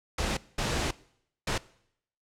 pink noise bursts at uneven times, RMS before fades -29 dBFS, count 3, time 0.18-0.37 / 0.58-0.91 / 1.47-1.58 s, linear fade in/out 5 ms, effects noise-tail reverb RT60 0.7 s tail -21 dB re dry + low-pass 7000 Hz 12 dB/octave

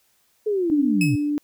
sine linear sweep, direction down, 436.2 to 110 Hz, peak -19 dBFS, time 0.46-1.16 s, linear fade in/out 10 ms
sine tone, 293.7 Hz, D4, in tune, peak -20 dBFS, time 0.7-1.38 s, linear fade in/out 0 ms
40% pulse tone with exponential decay, 2574 Hz, E7, 42 cents flat, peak -19 dBFS, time 1.01-1.3 s, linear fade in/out 2 ms, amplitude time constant 62 ms
effects white hiss -64 dBFS RMS until 1.43 s

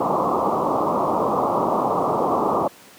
white low-pass noise, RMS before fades -20 dBFS, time 0-2.68 s, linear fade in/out 5 ms, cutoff 1200 Hz, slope 96 dB/octave, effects pink hiss -46 dBFS RMS until 2.98 s + high-pass 200 Hz 12 dB/octave

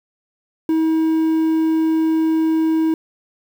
triangle tone with quantisation, 320 Hz, D#4, 49 cents sharp, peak -12 dBFS, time 0.69-2.94 s, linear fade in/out 2 ms, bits 7, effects none

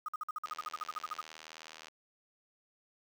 sine tone bursts, 1244.5 Hz, D#6, in tune, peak -34 dBFS, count 16, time 0.06-1.209 s, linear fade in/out 2 ms, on 24 ms, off 51 ms
click train, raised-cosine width 0.2 ms, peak -30 dBFS, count 114, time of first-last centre 0.46-1.883 s, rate 79.4 Hz
effects high-pass 400 Hz 12 dB/octave + 9-bit

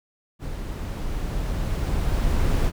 brown noise with level ramp, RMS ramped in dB -31 to -20 dBFS, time 0.39-2.72 s, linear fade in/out 50 ms, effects none

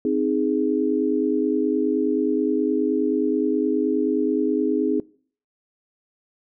sine chord, Ab major, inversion first, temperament equal, 261.6 / 311.1 / 415.3 Hz, C4 / Eb4 / Ab4, 0 / 0 / 0 cents, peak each -23 / -23 / -23 dBFS, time 0.05-5 s, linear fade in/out 2 ms, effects noise-tail reverb RT60 0.5 s tail -23 dB re dry

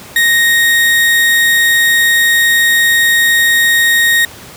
35% pulse tone, 1864.7 Hz, A#6, in tune, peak -6 dBFS, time 0.16-4.25 s, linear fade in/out 2 ms, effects pink hiss -33 dBFS RMS until 4.56 s + high-pass 80 Hz 12 dB/octave

